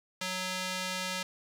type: tone with band-pass filter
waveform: square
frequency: 185 Hz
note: F#3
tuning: in tune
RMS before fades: -35 dBFS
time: 0.21-1.23 s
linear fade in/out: 5 ms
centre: 4100 Hz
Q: 0.65
effects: none